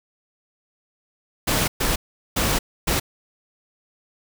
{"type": "noise bursts at uneven times", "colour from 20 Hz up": "pink", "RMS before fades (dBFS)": -21, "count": 4, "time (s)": [[1.47, 1.68], [1.8, 1.96], [2.36, 2.59], [2.87, 3]], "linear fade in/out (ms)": 10, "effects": []}